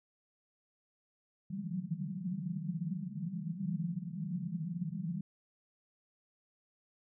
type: band-pass noise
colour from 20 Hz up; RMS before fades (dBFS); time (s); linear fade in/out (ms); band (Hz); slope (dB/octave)
white; -38; 1.5-5.21; 5; 150 to 200; 96
effects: none